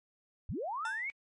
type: linear sweep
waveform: sine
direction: up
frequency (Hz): 49 to 2271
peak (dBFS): -34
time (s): 0.49-1.1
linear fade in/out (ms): 0
type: tone with exponential decay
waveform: 40% pulse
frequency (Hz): 890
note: A5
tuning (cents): +20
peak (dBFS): -34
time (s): 0.85-1.11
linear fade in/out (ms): 2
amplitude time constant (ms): 56
effects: MP3 48 kbps